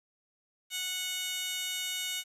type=tone with high-pass filter; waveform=15% pulse; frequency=736 Hz; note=F#5; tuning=9 cents flat; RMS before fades=-35 dBFS; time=0.7-2.24 s; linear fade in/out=50 ms; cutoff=3400 Hz; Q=1.4; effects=resampled to 32000 Hz + 10-bit